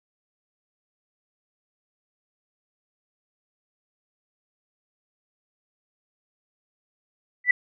sine tone with exponential growth, 1975.5 Hz, B6, in tune, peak -9 dBFS, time 7.44-7.51 s, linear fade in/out 5 ms, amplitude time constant 15 ms, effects none

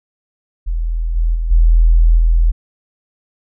sine tone with level steps, 41.2 Hz, E1, in tune, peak -15 / -11 / -15 / -6 / -8 dBFS, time 0.66-2.52 s, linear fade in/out 20 ms, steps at 1.15 / 1.34 / 1.5 / 2.17 s, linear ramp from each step 20 ms, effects none

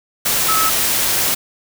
sine tone in noise, 1296 Hz, E6, 30 cents flat, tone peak -16 dBFS, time 0.48-0.7 s, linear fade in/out 10 ms, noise white, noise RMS -17 dBFS, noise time 0.25-1.35 s, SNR -2 dB, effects none

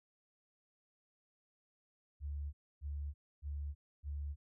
sine tone bursts, 72.3 Hz, D2, 27 cents flat, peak -38 dBFS, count 4, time 2.2-4.36 s, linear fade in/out 50 ms, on 330 ms, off 280 ms, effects none

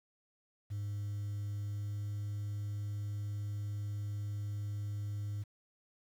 sine tone with pitch glide, 102.4 to 102.99 Hz, G#2 to G#2, -24 to -14 cents, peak -33 dBFS, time 0.7-5.44 s, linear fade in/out 20 ms, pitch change +10 cents, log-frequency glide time 1.57-2.02 s, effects tanh soft clip ceiling -35 dBFS + 10-bit

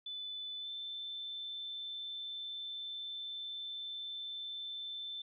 sine tone with pitch glide, 3499 to 3538 Hz, A7 to A7, -10 to +9 cents, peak -40 dBFS, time 0.06-5.22 s, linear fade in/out 5 ms, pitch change +19 cents, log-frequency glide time 0.59-0.69 s, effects none

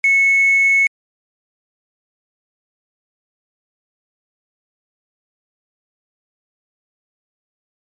sine tone with quantisation, 2200 Hz, C#7, 14 cents flat, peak -10 dBFS, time 0.04-0.87 s, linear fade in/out 2 ms, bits 5, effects MP3 48 kbps

